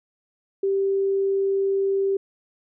sine tone, 391.3 Hz, G4, 3 cents flat, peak -19 dBFS, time 0.63-2.17 s, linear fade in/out 5 ms, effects none

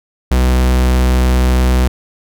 45% pulse tone, 63 Hz, B1, 35 cents sharp, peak -9 dBFS, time 0.31-1.88 s, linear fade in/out 5 ms, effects none

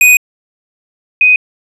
square / sine tone pair in turn, 2489 / 2500 Hz, D#7 / D#7, 0 / +8 cents, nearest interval unison, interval 8 cents, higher second, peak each -4 dBFS, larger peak neither, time 0.01-0.17 / 1.21-1.36 s, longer first, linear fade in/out 2 ms, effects resampled to 32000 Hz

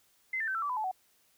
sine tone with pitch steps, 2060 / 1783 / 1543.3 / 1335.7 / 1156.1 / 1000.7 / 866.1 / 749.7 Hz, C7 / A6 / G6 / E6 / D6 / B5 / A5 / F#5, -28 / +22 / -27 / +22 / -28 / +23 / -28 / +23 cents, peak -30 dBFS, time 0.33-0.914 s, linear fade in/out 5 ms, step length 73 ms, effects white hiss -68 dBFS RMS until 1.37 s

